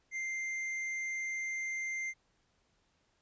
sine tone with hard clipping, 2093 Hz, C7, in tune, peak -36 dBFS, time 0.11-2.14 s, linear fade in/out 50 ms, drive 6 dB, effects pink hiss -74 dBFS RMS until 3.21 s + resampled to 16000 Hz

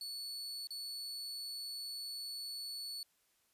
40% pulse tone with dropouts, 4435 Hz, C#8, in tune, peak -40 dBFS, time 0.01-3.03 s, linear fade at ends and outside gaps 1 ms, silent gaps 0.671-0.706 s, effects white hiss -75 dBFS RMS until 3.53 s + resampled to 32000 Hz

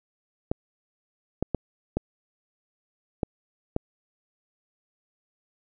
clicks, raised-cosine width 2 ms, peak -11 dBFS, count 6, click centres 0.515 / 1.426 / 1.547 / 1.97 / 3.232 / 3.764 s, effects none

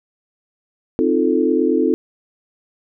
sine chord, F dominant seventh, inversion second, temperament equal, 261.6 / 311.1 / 349.2 / 440 Hz, C4 / Eb4 / F4 / A4, 0 / 0 / 0 / 0 cents, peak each -19 dBFS, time 0.99-1.94 s, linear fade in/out 0 ms, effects none

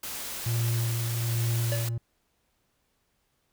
white noise, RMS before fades -36 dBFS, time 0.03-1.89 s, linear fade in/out 5 ms
triangle tone with tremolo, 116.54 Hz, A#2, in tune, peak -22 dBFS, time 0.46-1.98 s, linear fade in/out 5 ms, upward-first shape sine, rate 1.2 Hz, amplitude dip 35%
square tone with exponential decay, 575 Hz, D5, 37 cents flat, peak -28 dBFS, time 1.72-1.98 s, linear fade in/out 0 ms, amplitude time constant 55 ms
effects pink hiss -73 dBFS RMS until 3.52 s

